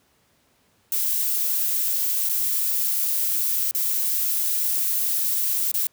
violet noise with dropouts, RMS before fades -23 dBFS, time 0.92-5.87 s, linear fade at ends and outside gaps 2 ms, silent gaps 2.29-2.294 / 3.711-3.748 / 5.716-5.741 s, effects pink hiss -63 dBFS RMS until 5.92 s + high-pass 80 Hz 12 dB/octave

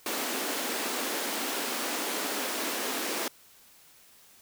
pink high-pass noise, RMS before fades -32 dBFS, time 0.06-3.28 s, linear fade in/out 2 ms, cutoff 230 Hz, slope 48 dB/octave, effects white hiss -57 dBFS RMS until 4.41 s

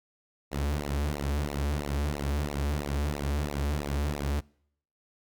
sawtooth tone with flanger, 72.1 Hz, D2, 31 cents flat, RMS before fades -30 dBFS, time 0.51-4.41 s, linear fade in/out 20 ms, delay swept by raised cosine 0.61 to 6.51 ms, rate 3 Hz, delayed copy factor -0.9, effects noise-tail reverb RT60 0.7 s tail -26 dB re dry

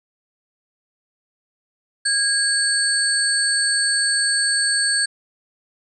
sine tone cluster, 1634 / 4461 / 8430 Hz, G#6 / C#8 / C9, -29 / +10 / +12 cents, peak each -21 dBFS, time 2.05-5.06 s, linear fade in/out 10 ms, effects none

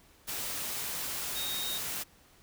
sine tone in noise, 3729 Hz, A#7, in tune, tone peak -35 dBFS, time 1.35-1.79 s, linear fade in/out 20 ms, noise white, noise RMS -36 dBFS, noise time 0.27-2.04 s, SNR -2 dB, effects pink hiss -61 dBFS RMS until 2.42 s

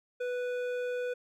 triangle tone with hard clipping, 493.9 Hz, B4, in tune, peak -33 dBFS, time 0.2-1.14 s, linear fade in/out 10 ms, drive 14 dB, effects none

